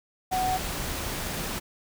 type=tone in noise; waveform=sine; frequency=744 Hz; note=F#5; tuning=9 cents sharp; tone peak=-24 dBFS; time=0.31-0.58 s; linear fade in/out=20 ms; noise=pink; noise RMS=-32 dBFS; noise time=0.31-1.6 s; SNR=+5 dB; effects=none

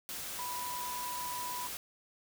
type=tone in noise; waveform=sine; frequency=985 Hz; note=B5; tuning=5 cents flat; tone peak=-38 dBFS; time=0.39-1.67 s; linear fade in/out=0 ms; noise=white; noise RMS=-41 dBFS; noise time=0.09-1.77 s; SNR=0 dB; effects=none

